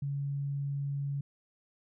sine tone, 140.7 Hz, C#3, 26 cents sharp, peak -31 dBFS, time 0.02-1.21 s, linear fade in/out 5 ms, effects none

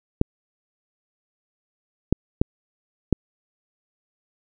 clicks, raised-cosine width 3 ms, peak -3 dBFS, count 4, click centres 0.214 / 2.126 / 2.415 / 3.127 s, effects none

